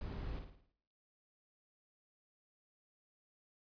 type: noise with echo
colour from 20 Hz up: brown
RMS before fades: -43 dBFS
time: 0.01-0.39 s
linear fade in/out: 2 ms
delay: 55 ms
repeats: 6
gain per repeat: -6 dB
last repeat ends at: 0.72 s
effects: noise-tail reverb RT60 0.8 s tail -24 dB re dry + resampled to 11025 Hz